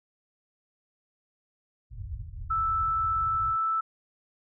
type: low-pass noise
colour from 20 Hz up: white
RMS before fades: -38 dBFS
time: 1.9-3.57 s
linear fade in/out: 50 ms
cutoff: 110 Hz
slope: 48 dB/octave
type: tone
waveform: sine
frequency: 1318.5 Hz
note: E6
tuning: in tune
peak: -24 dBFS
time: 2.5-3.81 s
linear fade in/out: 10 ms
effects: none